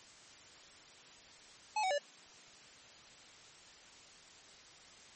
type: tone with pitch steps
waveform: square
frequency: 855 / 753 / 578 Hz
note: A5 / F#5 / D5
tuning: -50 / +30 / -28 cents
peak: -32 dBFS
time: 1.76-1.982 s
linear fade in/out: 5 ms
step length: 74 ms
effects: white hiss -57 dBFS RMS until 5.15 s + MP3 32 kbps